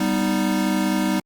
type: chord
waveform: square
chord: G augmented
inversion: none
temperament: equal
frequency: 196 / 246.9 / 311.1 Hz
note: G3 / B3 / D#4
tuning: 0 / 0 / 0 cents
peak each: -23 / -26 / -24 dBFS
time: 0-1.2 s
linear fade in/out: 5 ms
effects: Opus 48 kbps